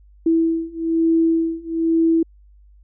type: beating tone pair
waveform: sine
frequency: 327.6 / 328.7 Hz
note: E4 / E4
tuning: -11 / -5 cents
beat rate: 1.1 Hz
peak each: -19 / -18 dBFS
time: 0.26-2.23 s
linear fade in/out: 5 ms
effects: added 50 Hz sine -46 dBFS peak until 2.83 s